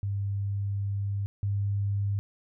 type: tone pair in turn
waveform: sine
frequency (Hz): 99.9 / 100.48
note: G2 / G2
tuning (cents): +33 / +43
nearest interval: unison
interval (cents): 10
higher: second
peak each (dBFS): -27 / -25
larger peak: second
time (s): 0.03-1.26 / 1.43-2.19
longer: first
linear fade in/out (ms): 0
effects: none